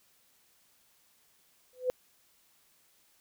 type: tone with exponential growth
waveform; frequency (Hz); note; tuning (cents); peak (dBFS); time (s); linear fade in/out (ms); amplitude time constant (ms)
sine; 505; B4; +39; -22; 1.73-1.9; 0; 35
effects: white hiss -67 dBFS RMS until 3.2 s